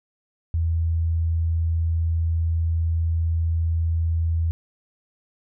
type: tone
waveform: sine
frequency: 82.41 Hz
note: E2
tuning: in tune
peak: -19 dBFS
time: 0.54-4.51 s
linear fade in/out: 0 ms
effects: none